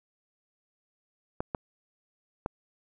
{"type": "clicks", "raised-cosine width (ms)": 1, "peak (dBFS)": -16, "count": 3, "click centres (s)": [1.405, 1.548, 2.461], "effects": []}